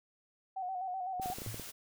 sine tone with vibrato, 745 Hz, F#5, 12 cents sharp, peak -35 dBFS, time 0.56-1.34 s, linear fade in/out 10 ms, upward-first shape square, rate 7.9 Hz, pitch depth 47 cents each way
clicks, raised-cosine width 2 ms, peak -30 dBFS, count 8, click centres 1.198 / 1.259 / 1.301 / 1.385 / 1.419 / 1.463 / 1.544 / 1.597 s
white noise, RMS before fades -46 dBFS, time 1.21-1.72 s, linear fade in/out 20 ms
sine tone with exponential decay, 110 Hz, A2, in tune, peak -34 dBFS, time 1.47-1.69 s, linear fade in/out 0 ms, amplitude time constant 46 ms
effects none

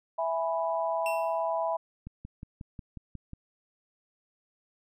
sine chord, E major, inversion none, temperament equal, 659.3 / 830.6 / 987.8 Hz, E5 / G#5 / B5, 0 / 0 / 0 cents, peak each -29 / -34 / -32 dBFS, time 0.18-1.77 s, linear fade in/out 10 ms
45% pulse tone with exponential decay, 2700 Hz, E7, 41 cents sharp, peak -31 dBFS, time 1.06-1.5 s, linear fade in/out 1 ms, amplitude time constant 94 ms
click train, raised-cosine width 5 ms, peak -28 dBFS, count 8, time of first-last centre 2.07-3.334 s, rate 5.54 Hz
effects none

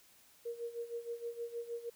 sine tone with tremolo, 469.8 Hz, A#4, 13 cents sharp, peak -36 dBFS, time 0.45-1.9 s, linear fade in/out 10 ms, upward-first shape sine, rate 6.4 Hz, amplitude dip 80%, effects white hiss -64 dBFS RMS until 1.95 s

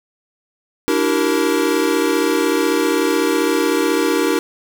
square chord, E half-diminished seventh, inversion third, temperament equal with one note detuned, 293.7 / 329.6 / 383.9 / 466.2 Hz, D4 / E4 / G4 / Bb4, 0 / 0 / -36 / 0 cents, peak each -21 dBFS, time 0.88-4.39 s, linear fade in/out 0 ms, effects none

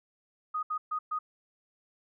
sine tone bursts at uneven times, 1244.5 Hz, D#6, in tune, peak -29 dBFS, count 4, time 0.54-0.63 / 0.7-0.78 / 0.91-0.99 / 1.11-1.19 s, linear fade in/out 10 ms, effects none

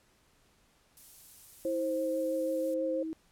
violet noise, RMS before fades -49 dBFS, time 0.97-2.74 s, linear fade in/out 0 ms
sine tone with pitch glide, 329.6 to 319.8 Hz, E4 to D#4, 0 to +48 cents, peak -34 dBFS, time 1.65-3.13 s, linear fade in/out 0 ms, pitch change -52 cents, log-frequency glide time 1.77-1.86 s
sine tone with vibrato, 526 Hz, C5, 9 cents sharp, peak -30 dBFS, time 1.65-3.03 s, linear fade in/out 5 ms, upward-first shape sine, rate 6.1 Hz, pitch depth 19 cents each way
effects pink hiss -67 dBFS RMS until 3.31 s + low-pass 12000 Hz 12 dB/octave

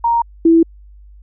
sine tone pair in turn, 934 / 330.2 Hz, A#5 / E4, +3 / +3 cents, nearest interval octave + tritone, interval 1800 cents, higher first, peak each -11 / -6 dBFS, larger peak second, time 0.04-0.22 / 0.45-0.63 s, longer neither, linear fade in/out 5 ms, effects added 50 Hz sine -38 dBFS peak until 1.22 s

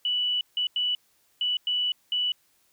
sine tone bursts at uneven times, 2960 Hz, F#7, in tune, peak -23 dBFS, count 6, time 0.05-0.41 / 0.57-0.67 / 0.76-0.95 / 1.41-1.57 / 1.67-1.92 / 2.12-2.32 s, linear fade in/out 2 ms, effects white hiss -66 dBFS RMS until 2.72 s

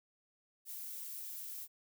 violet noise, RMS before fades -45 dBFS, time 0.65-1.68 s, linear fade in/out 50 ms, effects none

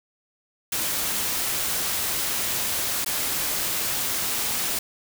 white noise with dropouts, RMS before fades -26 dBFS, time 0.72-4.79 s, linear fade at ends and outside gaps 5 ms, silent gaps 3.047-3.06 s, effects none

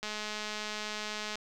click train, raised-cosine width 0.2 ms, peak -20 dBFS, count 282, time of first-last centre 0.03-1.355 s, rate 212 Hz, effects 10-bit

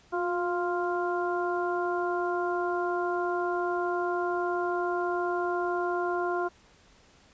harmonic tone with a mistuned harmonic, 349.2 Hz, F4, in tune, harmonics 1 / 2 / 3 / 4, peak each -29 / -32 / -34 / -35 dBFS, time 0.12-6.49 s, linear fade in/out 20 ms, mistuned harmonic 1, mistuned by +37 cents, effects pink hiss -59 dBFS RMS until 7.33 s + resampled to 16000 Hz

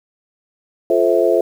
sine chord, F major seventh, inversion none, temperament just, 349.2 / 436.5 / 523.8 / 654.8 Hz, F4 / A4 / C5 / E5, 0 / -14 / +2 / -12 cents, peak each -17 dBFS, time 0.9-1.41 s, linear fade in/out 2 ms, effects 7-bit

